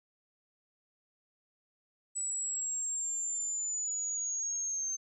sine linear sweep, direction down, 7900 to 6280 Hz, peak -32 dBFS, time 2.15-4.97 s, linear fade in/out 20 ms, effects none

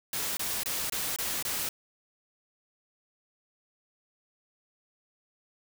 white noise bursts, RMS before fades -32 dBFS, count 6, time 0.13-1.69 s, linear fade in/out 2 ms, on 240 ms, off 24 ms, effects none

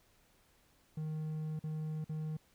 triangle tone with dropouts, 155.56 Hz, D#3, in tune, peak -34 dBFS, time 0.97-2.37 s, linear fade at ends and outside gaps 5 ms, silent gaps 1.593-1.638 / 2.044-2.093 s, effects pink hiss -69 dBFS RMS until 2.54 s

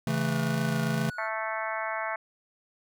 square chord, A major, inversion first, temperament just, 137.5 / 165 / 220 Hz, C#3 / E3 / A3, -14 / +2 / 0 cents, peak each -31 dBFS, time 0.07-1.1 s, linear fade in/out 2 ms
triangle tone with vibrato, 1465 Hz, F#6, 18 cents flat, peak -36 dBFS, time 0.1-1.3 s, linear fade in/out 50 ms, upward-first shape triangle, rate 2.4 Hz, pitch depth 37 cents each way
harmonic tone, 220 Hz, A3, in tune, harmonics 3 / 4 / 5 / 6 / 7 / 8 / 9 / 10, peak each -35 / -36 / -37 / -38 / -38 / -39 / -40 / -40 dBFS, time 1.18-2.16 s, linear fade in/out 5 ms
effects none

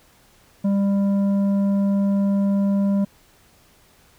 sine tone with tanh clipping, 198.7 Hz, G3, 24 cents sharp, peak -18 dBFS, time 0.64-3.05 s, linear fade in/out 10 ms, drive 8 dB, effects pink hiss -55 dBFS RMS until 4.18 s

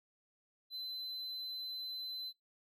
triangle tone, 4045 Hz, B7, 41 cents sharp, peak -39 dBFS, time 0.7-2.33 s, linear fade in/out 50 ms, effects noise-tail reverb RT60 0.2 s tail -25 dB re dry

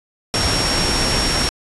sine tone in noise, 5530 Hz, F8, 18 cents flat, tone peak -21 dBFS, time 0.34-1.49 s, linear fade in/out 0 ms, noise pink, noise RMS -19 dBFS, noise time 0.34-1.49 s, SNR -5 dB, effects resampled to 24000 Hz

